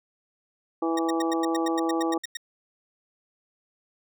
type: harmonic tone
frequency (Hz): 164.81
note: E3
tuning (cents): 0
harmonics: 2 / 3 / 4 / 5 / 6 / 7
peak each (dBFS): -25 / -31 / -36 / -31 / -44 / -34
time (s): 0.82-2.18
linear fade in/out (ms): 5
type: tone bursts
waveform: 15% pulse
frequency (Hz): 1864.7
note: A#6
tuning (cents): 0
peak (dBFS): -24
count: 13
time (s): 0.97-2.371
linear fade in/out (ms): 5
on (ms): 21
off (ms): 94
effects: none